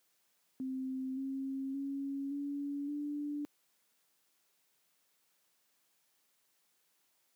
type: tone with pitch steps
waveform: sine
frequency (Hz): 261.6 / 269 / 276.5 / 284.3 / 292.3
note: C4 / C4 / C#4 / C#4 / D4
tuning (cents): 0 / +48 / -4 / +44 / -8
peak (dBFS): -35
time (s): 0.6-3.45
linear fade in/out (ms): 0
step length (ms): 570
effects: white hiss -75 dBFS RMS until 7.35 s + high-pass 150 Hz 12 dB/octave